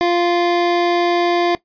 25% pulse tone, 348 Hz, F4, 6 cents flat, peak -10 dBFS, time 0.01-1.55 s, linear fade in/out 0 ms, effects noise-tail reverb RT60 0.1 s tail -17 dB re dry + resampled to 11025 Hz

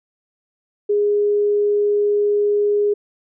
sine tone, 412.6 Hz, G#4, 11 cents flat, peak -14 dBFS, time 0.89-2.94 s, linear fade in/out 10 ms, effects none

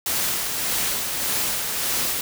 white noise with tremolo, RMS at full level -23 dBFS, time 0.06-2.21 s, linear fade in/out 2 ms, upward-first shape sine, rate 1.7 Hz, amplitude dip 35%, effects none

